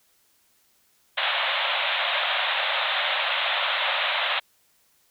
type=band-pass noise; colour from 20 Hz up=white; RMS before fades=-25 dBFS; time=1.17-4.4 s; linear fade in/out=10 ms; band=540 to 3800 Hz; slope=96 dB/octave; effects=white hiss -64 dBFS RMS until 5.1 s